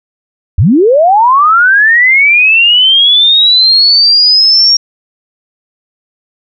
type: linear sweep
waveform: sine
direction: up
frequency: 64.6 to 5600 Hz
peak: -3 dBFS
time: 0.58-4.77 s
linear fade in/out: 5 ms
effects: none